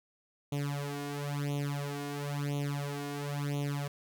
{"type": "tone with flanger", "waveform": "sawtooth", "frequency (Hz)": 143.4, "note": "D3", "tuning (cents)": -41, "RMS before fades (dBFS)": -35, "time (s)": [0.52, 3.88], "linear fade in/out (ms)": 5, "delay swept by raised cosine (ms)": [0.3, 2.8], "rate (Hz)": 0.98, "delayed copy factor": 0.95, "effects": []}